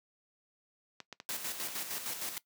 clicks, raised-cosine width 0.2 ms, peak -26 dBFS, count 7, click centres 1.003 / 1.127 / 1.201 / 1.307 / 1.456 / 1.602 / 1.686 s
white noise with tremolo, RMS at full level -37 dBFS, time 1.29-2.38 s, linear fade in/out 0 ms, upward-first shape square, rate 6.5 Hz, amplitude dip 50%
effects noise-tail reverb RT60 0.1 s tail -19 dB re dry + high-pass 150 Hz 12 dB/octave

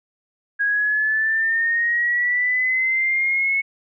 sine linear sweep, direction up, 1640 to 2200 Hz, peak -17 dBFS, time 0.59-3.62 s, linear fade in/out 20 ms, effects none

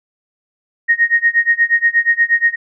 sine tone with tremolo, 1864.7 Hz, A#6, in tune, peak -7 dBFS, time 0.88-2.56 s, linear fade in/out 20 ms, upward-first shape sine, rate 8.4 Hz, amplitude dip 95%, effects none

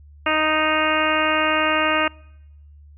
harmonic tone, 310.6 Hz, D#4, 3 cents flat, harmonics 1 / 2 / 3 / 4 / 5 / 6 / 7 / 8 / 9, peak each -27 / -24 / -27 / -23 / -26 / -28 / -28 / -27 / -26 dBFS, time 0.26-2.08 s, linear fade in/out 5 ms, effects noise-tail reverb RT60 0.9 s tail -26 dB re dry + added 73 Hz sine -43 dBFS peak until 2.97 s

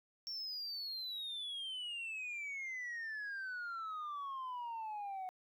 sine exponential sweep, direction down, 5510 to 735 Hz, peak -38 dBFS, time 0.27-5.29 s, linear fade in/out 0 ms, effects tanh soft clip ceiling -39 dBFS + 13-bit

